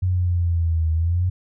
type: exponential two-way sweep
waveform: sine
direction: down then up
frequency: 92.5 to 79.5 to 92.5 Hz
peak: -17 dBFS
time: 0.02-1.3 s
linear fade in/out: 10 ms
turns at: 0.92 s
effects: none